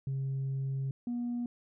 sine tone pair in turn, 135.1 / 240.7 Hz, C#3 / B3, -44 / -44 cents, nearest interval minor seventh, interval 1000 cents, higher second, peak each -29 / -30 dBFS, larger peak first, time 0.07-0.91 / 1.07-1.46 s, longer first, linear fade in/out 2 ms, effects tanh soft clip ceiling -29 dBFS

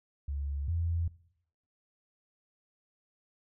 sine tone pair in turn, 70.8 / 84.2 Hz, C#2 / E2, +37 / +37 cents, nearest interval minor third, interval 300 cents, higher second, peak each -32 / -28 dBFS, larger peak second, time 0.28-0.68 / 0.68-1.08 s, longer neither, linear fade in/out 5 ms, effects noise-tail reverb RT60 0.7 s tail -20 dB re dry

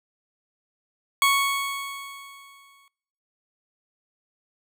20% pulse tone with exponential decay, 1108.7 Hz, C#6, in tune, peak -11 dBFS, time 1.22-2.88 s, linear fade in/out 1 ms, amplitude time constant 360 ms, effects noise-tail reverb RT60 0.8 s tail -26 dB re dry

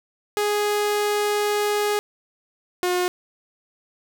sawtooth tone pair in turn, 415.3 / 359.7 Hz, G#4 / F#4, 0 / -49 cents, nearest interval major second, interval 249 cents, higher first, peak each -16 dBFS, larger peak neither, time 0.37-1.99 / 2.83-3.08 s, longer first, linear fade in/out 0 ms, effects none

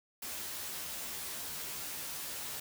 white noise with comb filter, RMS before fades -41 dBFS, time 0.22-2.6 s, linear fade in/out 5 ms, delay 13 ms, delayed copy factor +0.75, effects none

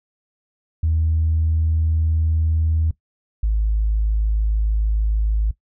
sine tone pair in turn, 79.9 / 53.33 Hz, D#2 / G#1, +47 / +47 cents, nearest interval perfect fifth, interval 700 cents, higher first, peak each -15 dBFS, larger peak neither, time 0.83-2.91 / 3.43-5.51 s, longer neither, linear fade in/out 5 ms, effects noise-tail reverb RT60 0.1 s tail -18 dB re dry + tanh soft clip ceiling -11 dBFS

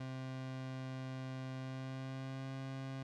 30% pulse tone with pitch glide, 130.81 to 133.64 Hz, C3 to C3, 0 to +37 cents, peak -39 dBFS, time 0-3.03 s, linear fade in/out 5 ms, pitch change +37 cents, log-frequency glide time 1.57-2.51 s, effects low-pass 5000 Hz 12 dB/octave

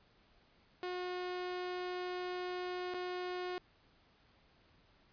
sawtooth tone with dropouts, 361.4 Hz, F#4, 41 cents flat, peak -34 dBFS, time 0.83-3.58 s, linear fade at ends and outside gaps 1 ms, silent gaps 2.939-2.944 s, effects pink hiss -68 dBFS RMS until 5.12 s + resampled to 11025 Hz

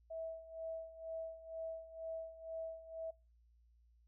sine tone with tremolo, 651 Hz, E5, 22 cents flat, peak -40 dBFS, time 0.1-3.11 s, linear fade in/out 10 ms, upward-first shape sine, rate 2.1 Hz, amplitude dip 80%, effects noise-tail reverb RT60 0.3 s tail -25 dB re dry + added 58 Hz sine -66 dBFS peak until 4.07 s

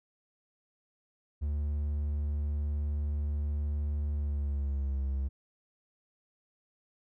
triangle tone with pitch glide, 73.42 to 67.72 Hz, D2 to C#2, 0 to -40 cents, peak -27 dBFS, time 1.41-5.29 s, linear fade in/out 20 ms, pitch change -140 cents, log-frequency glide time 4.14-5 s, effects none

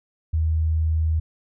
sine tone, 79.6 Hz, D#2, 40 cents sharp, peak -18 dBFS, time 0.33-1.2 s, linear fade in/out 10 ms, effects none

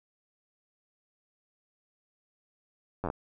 slowing click train, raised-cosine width 1 ms, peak -18 dBFS, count 6, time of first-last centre 3.04-3.101 s, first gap 10 ms, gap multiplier 1.1, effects none

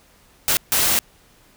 white noise bursts at uneven times, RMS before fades -18 dBFS, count 2, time 0.48-0.57 / 0.72-0.99 s, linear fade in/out 0 ms, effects pink hiss -54 dBFS RMS until 1.56 s

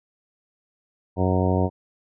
harmonic tone, 92.5 Hz, F#2, in tune, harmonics 1 / 2 / 3 / 4 / 5 / 6 / 7 / 8 / 10, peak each -22 / -25 / -27 / -28 / -29 / -30 / -30 / -31 / -32 dBFS, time 1.16-1.7 s, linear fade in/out 50 ms, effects none

